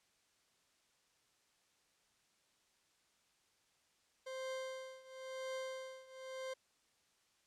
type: tone with tremolo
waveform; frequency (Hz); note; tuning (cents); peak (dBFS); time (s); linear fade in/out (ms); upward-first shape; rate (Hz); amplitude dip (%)
40% pulse; 523.3; C5; 0; -39; 4.26-6.54; 10; triangle; 0.97; 90
effects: white hiss -75 dBFS RMS until 7.46 s + low-pass 8000 Hz 12 dB/octave